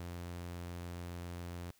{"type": "tone", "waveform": "sawtooth", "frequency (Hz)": 87.2, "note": "F2", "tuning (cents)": -2, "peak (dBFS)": -38, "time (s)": [0, 1.71], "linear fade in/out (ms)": 0, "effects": ["white hiss -69 dBFS RMS until 1.79 s"]}